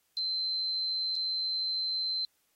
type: tone with dropouts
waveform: sine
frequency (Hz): 4093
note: C8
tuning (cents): -39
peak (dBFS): -29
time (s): 0.17-2.25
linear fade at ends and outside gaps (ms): 1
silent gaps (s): 1.158-1.162
effects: white hiss -73 dBFS RMS until 2.55 s + AAC 48 kbps